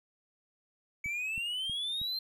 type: exponential sweep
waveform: triangle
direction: up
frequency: 2265 to 4186 Hz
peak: -31 dBFS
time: 1.04-2.19 s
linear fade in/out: 5 ms
type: click train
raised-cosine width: 5 ms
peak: -34 dBFS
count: 4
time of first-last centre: 1.06-2.015 s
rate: 3.14 Hz
effects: none